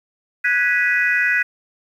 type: chord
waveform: sine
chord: G# minor seventh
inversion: third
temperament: equal with one note detuned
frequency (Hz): 1480 / 1661.2 / 1958.5 / 2489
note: F#6 / G#6 / B6 / D#7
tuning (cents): 0 / 0 / -15 / 0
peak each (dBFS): -20 / -21 / -18 / -23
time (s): 0.44-1.43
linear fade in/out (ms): 10
effects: tanh soft clip ceiling -5 dBFS + 8-bit